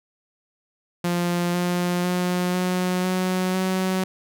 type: tone with pitch steps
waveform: sawtooth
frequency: 174.61 / 177.05 / 179.52 / 182.02 / 184.57 / 187.14 Hz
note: F3 / F3 / F3 / F#3 / F#3 / F#3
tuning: 0 / +24 / +48 / -28 / -4 / +20 cents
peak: -17 dBFS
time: 1.04-4.04 s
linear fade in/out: 5 ms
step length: 500 ms
effects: none